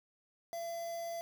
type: tone with quantisation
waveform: triangle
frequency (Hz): 676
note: E5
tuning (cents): +43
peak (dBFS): -36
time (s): 0.53-1.21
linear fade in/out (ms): 0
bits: 8
effects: none